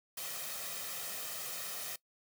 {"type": "noise with comb filter", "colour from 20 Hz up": "white", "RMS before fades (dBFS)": -41, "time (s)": [0.17, 1.96], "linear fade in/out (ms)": 5, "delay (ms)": 1.6, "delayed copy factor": 0.55, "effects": ["noise-tail reverb RT60 0.1 s tail -21 dB re dry", "high-pass 150 Hz 12 dB/octave"]}